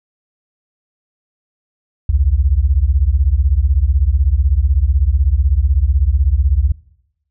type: beating tone pair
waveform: sine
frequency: 61 / 77 Hz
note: B1 / D#2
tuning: -21 / -17 cents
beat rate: 16 Hz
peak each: -13 dBFS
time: 2.09-6.72 s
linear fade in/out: 5 ms
effects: noise-tail reverb RT60 0.8 s tail -22 dB re dry